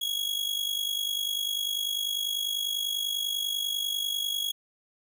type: tone with amplitude modulation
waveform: 40% pulse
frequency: 3322 Hz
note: G#7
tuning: in tune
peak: -24 dBFS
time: 0.01-4.52 s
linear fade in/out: 10 ms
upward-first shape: sine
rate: 50.1 Hz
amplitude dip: 70%
effects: none